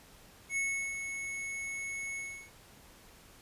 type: tone with ADSR envelope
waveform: square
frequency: 2200 Hz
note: C#7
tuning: 14 cents flat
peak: -30 dBFS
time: 0.49-2.51 s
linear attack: 78 ms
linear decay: 370 ms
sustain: -7 dB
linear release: 340 ms
effects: pink hiss -57 dBFS RMS until 3.41 s + resampled to 32000 Hz